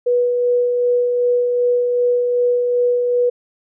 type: tone with tremolo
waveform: sine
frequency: 488.4 Hz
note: B4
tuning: 19 cents flat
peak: -12 dBFS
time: 0.06-3.3 s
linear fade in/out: 10 ms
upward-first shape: sine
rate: 2.6 Hz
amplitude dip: 30%
effects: none